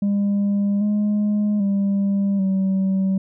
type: tone with pitch steps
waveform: sine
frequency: 201.6 / 208.3 / 198.5 / 191.6 Hz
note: G3 / G#3 / G3 / G3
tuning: +49 / +5 / +22 / -39 cents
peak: -14 dBFS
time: 0.02-3.18 s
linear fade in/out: 5 ms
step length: 790 ms
effects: tanh soft clip ceiling -16 dBFS